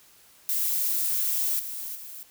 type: noise with level steps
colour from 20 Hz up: violet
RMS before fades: -26 / -35 / -41 dBFS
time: 0.49-2.23 s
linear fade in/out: 0 ms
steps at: 1.59 / 1.95 s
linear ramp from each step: 5 ms
effects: white hiss -56 dBFS RMS until 2.3 s